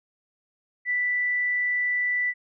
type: tone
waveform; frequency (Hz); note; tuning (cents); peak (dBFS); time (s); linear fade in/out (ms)
sine; 1975.5; B6; 0; -22; 0.85-2.34; 50
effects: none